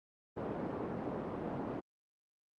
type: band-pass noise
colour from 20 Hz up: pink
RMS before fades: -39 dBFS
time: 0.36-1.81 s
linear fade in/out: 20 ms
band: 180 to 720 Hz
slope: 12 dB/octave
effects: Opus 32 kbps